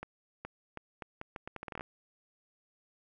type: accelerating click train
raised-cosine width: 0.5 ms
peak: -25 dBFS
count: 15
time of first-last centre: 0.03-1.809 s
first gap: 420 ms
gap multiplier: 0.77
effects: none